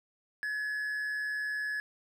triangle tone with amplitude modulation, 1700 Hz, G#6, 40 cents sharp, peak -28 dBFS, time 0.43-1.8 s, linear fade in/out 0 ms, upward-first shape sine, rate 140 Hz, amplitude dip 40%, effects none

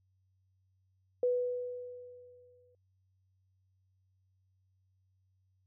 sine tone with exponential decay, 493.9 Hz, B4, in tune, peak -25 dBFS, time 1.23-2.75 s, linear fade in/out 2 ms, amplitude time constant 330 ms, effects added 94 Hz sine -70 dBFS peak until 5.66 s

